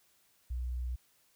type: tone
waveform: sine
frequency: 61.74 Hz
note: B1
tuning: in tune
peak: -32 dBFS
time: 0.5-0.96 s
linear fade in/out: 10 ms
effects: tanh soft clip ceiling -29 dBFS + white hiss -69 dBFS RMS until 1.35 s